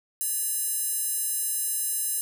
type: tone with high-pass filter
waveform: square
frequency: 572 Hz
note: D5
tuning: 46 cents flat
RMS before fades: -28 dBFS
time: 0.21-2.21 s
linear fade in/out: 0 ms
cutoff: 10000 Hz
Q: 2.2
effects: none